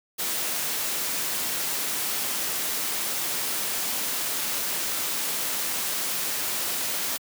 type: noise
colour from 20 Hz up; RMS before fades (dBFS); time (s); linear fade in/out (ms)
white; -28; 0.18-7.18; 20
effects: high-pass 150 Hz 12 dB/octave